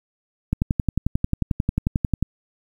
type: click train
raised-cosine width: 5 ms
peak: -7 dBFS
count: 20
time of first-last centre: 0.53-2.226 s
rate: 11.2 Hz
effects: 8-bit